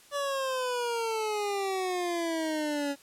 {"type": "exponential sweep", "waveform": "25% pulse", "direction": "down", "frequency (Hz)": [578, 278.9], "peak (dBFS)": -25, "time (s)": [0.11, 2.96], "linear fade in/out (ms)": 50, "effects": ["white hiss -56 dBFS RMS until 3.02 s", "low-pass 11000 Hz 12 dB/octave"]}